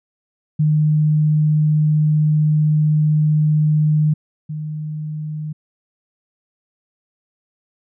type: tone pair in turn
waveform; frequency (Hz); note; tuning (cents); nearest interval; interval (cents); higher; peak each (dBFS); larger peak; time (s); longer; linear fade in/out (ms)
sine; 152.6 / 153.17; D#3 / D#3; -33 / -27; unison; 6; second; -12 / -23; first; 0.59-4.14 / 4.49-5.53; first; 10
effects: none